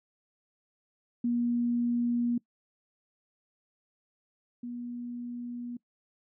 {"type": "tone pair in turn", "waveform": "sine", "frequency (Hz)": [239.1, 241.5], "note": ["A#3", "B3"], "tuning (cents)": [44, -39], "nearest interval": "unison", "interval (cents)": 17, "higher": "second", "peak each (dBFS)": [-25, -35], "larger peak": "first", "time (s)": [[1.24, 2.38], [4.63, 5.77]], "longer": "neither", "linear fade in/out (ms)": 5, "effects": ["noise-tail reverb RT60 0.1 s tail -22 dB re dry"]}